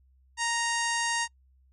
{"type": "harmonic tone", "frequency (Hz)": 932.3, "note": "A#5", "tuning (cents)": 0, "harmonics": [1, 2, 3, 4, 5, 6, 7, 8, 9, 10], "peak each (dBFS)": [-31, -31, -36, -40, -38, -40, -36, -39, -44, -41], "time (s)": [0.37, 1.28], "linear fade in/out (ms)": 50, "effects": ["noise-tail reverb RT60 0.1 s tail -26 dB re dry", "added 65 Hz sine -59 dBFS peak until 1.72 s"]}